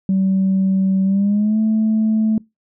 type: tone with pitch glide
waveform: sine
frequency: 191.3 to 218.5 Hz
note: G3 to A3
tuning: -42 to -12 cents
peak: -12 dBFS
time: 0.09-2.38 s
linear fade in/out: 2 ms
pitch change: +230 cents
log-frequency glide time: 1.04-1.59 s
effects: noise-tail reverb RT60 0.2 s tail -24 dB re dry + tanh soft clip ceiling -10 dBFS